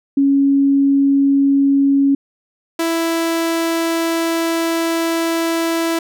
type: tone pair in turn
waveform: sine / sawtooth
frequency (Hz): 277.2 / 331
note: C#4 / E4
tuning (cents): 0 / +7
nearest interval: minor third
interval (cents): 307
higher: second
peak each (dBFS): -10 / -12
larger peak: first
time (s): 0.17-2.15 / 2.79-5.99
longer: second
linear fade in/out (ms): 5
effects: none